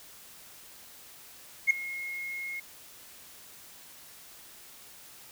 sine tone with ADSR envelope, 2156 Hz, C#7, 49 cents flat, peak -14 dBFS, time 1.67-2.6 s, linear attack 34 ms, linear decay 6 ms, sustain -20 dB, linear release 6 ms, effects tanh soft clip ceiling -16 dBFS + white hiss -51 dBFS RMS until 5.31 s

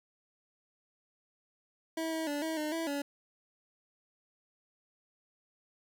25% pulse tone with pitch steps, 324 / 321.4 / 290.1 / 320.9 / 304.1 / 328.4 / 284.3 Hz, E4 / E4 / D4 / E4 / D#4 / E4 / C#4, -30 / -44 / -21 / -46 / -40 / -6 / +44 cents, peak -29 dBFS, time 1.97-3.02 s, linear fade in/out 5 ms, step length 150 ms, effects 11-bit

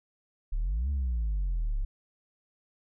sine exponential two-way sweep, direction up then down, 32.7 to 72.4 to 32.7 Hz, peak -24 dBFS, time 0.52-1.85 s, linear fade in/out 10 ms, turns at 0.9 s, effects tanh soft clip ceiling -25 dBFS

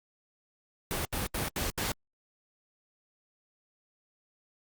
pink noise bursts, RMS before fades -32 dBFS, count 5, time 0.91-1.918 s, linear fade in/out 0 ms, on 140 ms, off 77 ms, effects Opus 48 kbps

